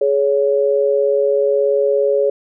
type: tone pair together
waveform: sine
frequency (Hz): 419.4 / 560.4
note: G#4 / C#5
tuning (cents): +17 / +19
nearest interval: perfect fourth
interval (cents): 502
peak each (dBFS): -15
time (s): 0.01-2.3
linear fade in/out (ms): 5
effects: none